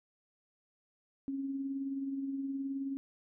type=tone with tremolo; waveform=sine; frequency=273 Hz; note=C#4; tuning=26 cents flat; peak=-32 dBFS; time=1.28-2.97 s; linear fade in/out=0 ms; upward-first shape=triangle; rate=19 Hz; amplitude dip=45%; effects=none